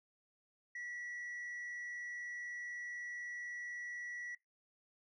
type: tone with frequency modulation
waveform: sine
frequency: 1940 Hz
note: B6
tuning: 31 cents flat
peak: -40 dBFS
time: 0.75-4.35 s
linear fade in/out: 5 ms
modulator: 124 Hz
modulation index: 0.31
effects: noise-tail reverb RT60 0.2 s tail -23 dB re dry + tanh soft clip ceiling -41 dBFS